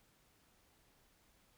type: silence
effects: pink hiss -71 dBFS RMS until 1.57 s